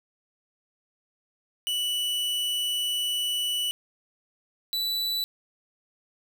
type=tone pair in turn; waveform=45% pulse; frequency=2960 / 3964 Hz; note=F#7 / B7; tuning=0 / +6 cents; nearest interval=perfect fourth; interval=506 cents; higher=second; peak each=-25 / -26 dBFS; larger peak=first; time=1.67-3.71 / 4.73-5.24 s; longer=first; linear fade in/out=0 ms; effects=none